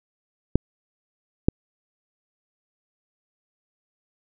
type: clicks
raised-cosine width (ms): 3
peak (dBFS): -3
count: 2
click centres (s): 0.556 / 1.485
effects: none